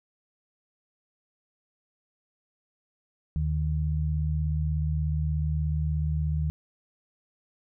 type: tone pair together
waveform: sine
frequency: 76.52 / 153.2 Hz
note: D#2 / D#3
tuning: -28 / -27 cents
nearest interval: octave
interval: 1201 cents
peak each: -26 / -28 dBFS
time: 3.36-6.5 s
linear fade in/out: 0 ms
effects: none